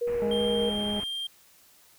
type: tone with vibrato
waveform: sine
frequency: 475.5 Hz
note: A#4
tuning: 34 cents sharp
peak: -25 dBFS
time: 0.01-0.7 s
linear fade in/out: 10 ms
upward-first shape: sine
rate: 2.9 Hz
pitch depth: 15 cents each way
type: low-pass noise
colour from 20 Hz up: pink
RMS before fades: -42 dBFS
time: 0.07-1.04 s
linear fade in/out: 2 ms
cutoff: 2600 Hz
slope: 48 dB/octave
type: harmonic tone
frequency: 207.7 Hz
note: G#3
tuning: in tune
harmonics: 1 / 2 / 3 / 4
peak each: -30 / -37 / -37 / -41 dBFS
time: 0.22-1 s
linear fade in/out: 0 ms
type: tone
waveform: triangle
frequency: 3186 Hz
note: G7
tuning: 27 cents sharp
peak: -29 dBFS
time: 0.31-1.27 s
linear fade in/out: 5 ms
effects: white hiss -58 dBFS RMS until 1.98 s